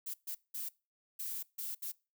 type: noise bursts at uneven times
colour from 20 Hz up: violet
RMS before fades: -40 dBFS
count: 6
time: 0.06-0.14 / 0.27-0.35 / 0.54-0.69 / 1.19-1.43 / 1.58-1.75 / 1.82-1.92 s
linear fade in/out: 10 ms
effects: noise-tail reverb RT60 0.3 s tail -23 dB re dry